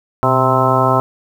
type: harmonic tone with a mistuned harmonic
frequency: 130.81 Hz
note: C3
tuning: in tune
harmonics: 1 / 2 / 3 / 4 / 5 / 6 / 7 / 8 / 10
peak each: -18 / -22 / -21 / -22 / -18 / -21 / -21 / -17 / -18 dBFS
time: 0.23-1 s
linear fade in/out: 0 ms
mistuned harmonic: 1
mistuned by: -80 cents
effects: 7-bit